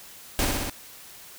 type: noise with echo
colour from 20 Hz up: pink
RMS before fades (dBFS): -23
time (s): 0.39-0.45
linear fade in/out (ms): 0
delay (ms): 62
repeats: 4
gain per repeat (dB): -2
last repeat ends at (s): 0.698
effects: white hiss -46 dBFS RMS until 1.38 s